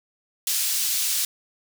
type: high-pass noise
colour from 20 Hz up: pink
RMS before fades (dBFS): -24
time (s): 0.47-1.25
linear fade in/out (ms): 2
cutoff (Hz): 4600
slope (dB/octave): 12
effects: none